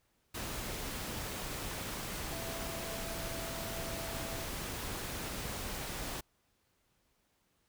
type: tone in noise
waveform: sine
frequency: 664 Hz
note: E5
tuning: 12 cents sharp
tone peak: -45 dBFS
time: 2.32-4.45 s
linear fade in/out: 10 ms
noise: pink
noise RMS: -40 dBFS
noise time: 0.34-6.21 s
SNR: -8 dB
effects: pink hiss -75 dBFS RMS until 7.68 s